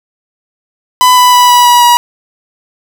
45% pulse tone with pitch steps, 1000 / 992.5 / 985.1 / 977.7 / 970.4 / 963.2 Hz, B5 / B5 / B5 / B5 / B5 / B5, +21 / +8 / -5 / -18 / -31 / -44 cents, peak -3 dBFS, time 1.01-1.97 s, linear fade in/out 0 ms, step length 160 ms, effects none

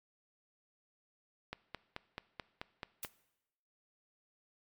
click train, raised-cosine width 0.3 ms, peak -24 dBFS, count 8, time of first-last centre 1.53-3.048 s, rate 4.61 Hz
blue noise with exponential decay, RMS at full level -37 dBFS, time 3.03-3.11 s, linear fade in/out 1 ms, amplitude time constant 16 ms
effects noise-tail reverb RT60 0.9 s tail -19 dB re dry + MP3 96 kbps

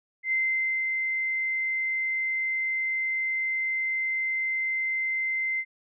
sine tone with ADSR envelope, 2076 Hz, C7, 14 cents flat, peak -22 dBFS, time 0.23-5.65 s, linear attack 89 ms, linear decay 520 ms, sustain -3 dB, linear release 58 ms, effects none

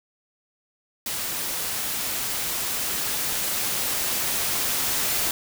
white noise with level ramp, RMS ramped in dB -29 to -24 dBFS, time 1.06-5.31 s, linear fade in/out 2 ms, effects none

